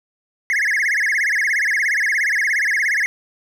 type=tone with vibrato; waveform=triangle; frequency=1899 Hz; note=A#6; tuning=32 cents sharp; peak=-14 dBFS; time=0.5-3.06 s; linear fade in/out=0 ms; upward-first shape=sine; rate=17 Hz; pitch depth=250 cents each way; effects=none